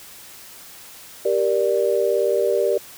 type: chord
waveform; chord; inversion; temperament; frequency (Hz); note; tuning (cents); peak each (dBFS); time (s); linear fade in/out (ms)
sine; G minor; none; just; 392 / 470.4 / 588; G4 / Bb4 / D5; 0 / +16 / +2; -21; 1.25-2.78; 5
effects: white hiss -42 dBFS RMS until 2.97 s